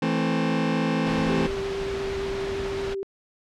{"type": "chord", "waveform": "sawtooth", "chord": "A minor", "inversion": "second", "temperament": "just", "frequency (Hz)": [165, 220, 264], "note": ["E3", "A3", "C4"], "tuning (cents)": [2, 0, 16], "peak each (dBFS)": -22, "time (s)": [0.02, 1.47], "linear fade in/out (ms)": 5}
{"type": "noise", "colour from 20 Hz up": "pink", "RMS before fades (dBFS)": -33, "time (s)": [1.05, 2.95], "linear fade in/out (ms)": 20}
{"type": "tone with vibrato", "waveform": "sine", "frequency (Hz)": 392, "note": "G4", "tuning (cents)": 0, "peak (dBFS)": -27, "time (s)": [1.29, 3.03], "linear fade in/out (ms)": 0, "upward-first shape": "sine", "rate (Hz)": 8.7, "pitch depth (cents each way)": 12}
{"effects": ["low-pass 4000 Hz 12 dB/octave"]}